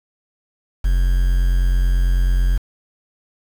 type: tone with quantisation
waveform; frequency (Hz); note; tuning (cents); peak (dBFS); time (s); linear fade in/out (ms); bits
triangle; 44.56; F1; +36; -11; 0.84-2.58; 10; 6
effects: none